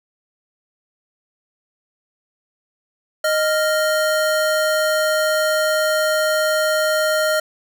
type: tone pair together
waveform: square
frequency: 621 / 1394.1 Hz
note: D#5 / F6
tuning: -3 / -3 cents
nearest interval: octave + major second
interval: 1400 cents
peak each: -18 / -22 dBFS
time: 3.24-7.4 s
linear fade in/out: 5 ms
effects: none